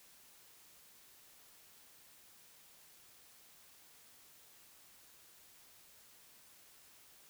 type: silence
effects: white hiss -62 dBFS RMS until 7.29 s